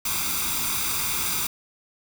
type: noise with comb filter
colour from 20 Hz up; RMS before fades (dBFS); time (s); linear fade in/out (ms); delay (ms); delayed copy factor
white; -26; 0.05-1.47; 5; 0.83; +0.75
effects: none